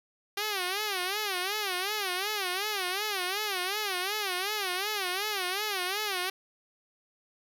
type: tone with vibrato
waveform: 5% pulse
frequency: 392 Hz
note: G4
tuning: in tune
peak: -18 dBFS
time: 0.37-6.3 s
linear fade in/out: 5 ms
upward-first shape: sine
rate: 2.7 Hz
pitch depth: 160 cents each way
effects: none